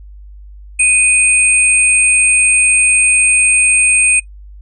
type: tone pair together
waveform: sine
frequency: 2490 / 8576 Hz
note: D#7 / C9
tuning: +1 / +42 cents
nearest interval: octave + major sixth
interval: 2141 cents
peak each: -10 dBFS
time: 0.79-4.2 s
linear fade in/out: 10 ms
effects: noise-tail reverb RT60 0.1 s tail -21 dB re dry + added 50 Hz sine -32 dBFS peak until 4.61 s